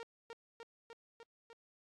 sawtooth tone with echo, 462.4 Hz, A#4, 14 cents flat, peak -40 dBFS, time 0-0.03 s, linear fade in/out 0 ms, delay 300 ms, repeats 5, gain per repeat -2 dB, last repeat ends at 1.53 s, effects low-pass 5000 Hz 12 dB/octave + AAC 48 kbps

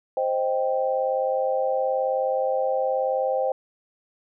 sine chord, C minor, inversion none, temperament equal, 523.3 / 622.3 / 784 Hz, C5 / Eb5 / G5, 0 / 0 / 0 cents, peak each -23 / -28 / -27 dBFS, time 0.17-3.52 s, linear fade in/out 2 ms, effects none

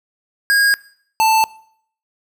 square tone pair in turn, 1633 / 883.2 Hz, G#6 / A5, -30 / +6 cents, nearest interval major seventh, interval 1064 cents, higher first, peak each -12 dBFS, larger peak neither, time 0.5-0.74 / 1.2-1.44 s, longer neither, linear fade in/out 0 ms, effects noise-tail reverb RT60 0.6 s tail -21 dB re dry

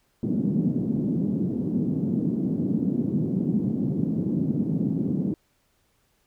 white band-pass noise, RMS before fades -25 dBFS, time 0.23-5.34 s, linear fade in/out 2 ms, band 150 to 260 Hz, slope 24 dB/octave, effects pink hiss -68 dBFS RMS until 6.26 s

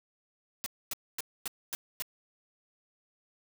white noise bursts, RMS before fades -35 dBFS, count 6, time 0.64-2.022 s, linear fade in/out 0 ms, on 22 ms, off 250 ms, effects none

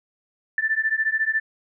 sine beating tone pair, 1760 / 1774 Hz, A6 / A6, 0 / +14 cents, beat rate 14 Hz, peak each -23 dBFS, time 0.58-1.4 s, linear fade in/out 2 ms, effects none

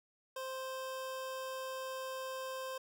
25% pulse tone, 523.3 Hz, C5, in tune, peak -36 dBFS, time 0.36-2.78 s, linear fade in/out 5 ms, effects none

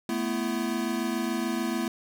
square chord, A suspended second, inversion none, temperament equal with one note detuned, 220 / 246.9 / 335.2 Hz, A3 / B3 / E4, 0 / 0 / +29 cents, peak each -32 dBFS, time 0.09-1.88 s, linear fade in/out 2 ms, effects none

